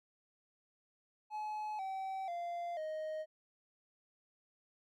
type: tone with pitch steps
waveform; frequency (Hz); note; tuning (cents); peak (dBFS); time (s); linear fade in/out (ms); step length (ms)
triangle; 852 / 767.9 / 692 / 623.7; G#5 / G5 / F5 / D#5; +44 / -36 / -16 / +4; -36; 1.3-3.26; 50; 490
effects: none